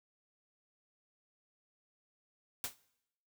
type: noise with exponential decay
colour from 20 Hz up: white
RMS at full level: -33 dBFS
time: 2.64-2.76 s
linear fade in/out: 1 ms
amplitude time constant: 26 ms
effects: noise-tail reverb RT60 0.8 s tail -21 dB re dry